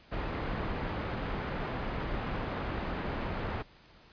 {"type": "low-pass noise", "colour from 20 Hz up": "pink", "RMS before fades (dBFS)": -35, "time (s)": [0.11, 3.63], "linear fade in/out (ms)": 20, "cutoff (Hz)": 1900, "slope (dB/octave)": 12, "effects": ["pink hiss -58 dBFS RMS until 4.12 s", "resampled to 11025 Hz"]}